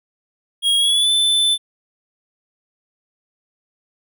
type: tone with pitch glide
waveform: square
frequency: 3285 to 3521 Hz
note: G#7 to A7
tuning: -20 to 0 cents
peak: -14 dBFS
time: 0.62-1.58 s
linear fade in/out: 50 ms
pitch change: +120 cents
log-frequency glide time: 0.78-1.11 s
effects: none